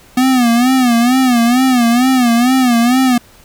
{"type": "tone with vibrato", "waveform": "square", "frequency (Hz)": 246.9, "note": "B3", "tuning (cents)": 0, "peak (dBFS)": -9, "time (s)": [0.17, 3.18], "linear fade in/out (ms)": 5, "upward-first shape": "sine", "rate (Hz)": 2.2, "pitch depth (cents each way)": 110, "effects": ["pink hiss -44 dBFS RMS until 3.44 s"]}